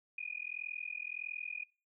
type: tone with amplitude modulation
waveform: sine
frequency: 2455 Hz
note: D#7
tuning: 24 cents flat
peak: -34 dBFS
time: 0.18-1.64 s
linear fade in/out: 5 ms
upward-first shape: sine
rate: 41.6 Hz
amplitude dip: 100%
effects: noise-tail reverb RT60 0.3 s tail -21 dB re dry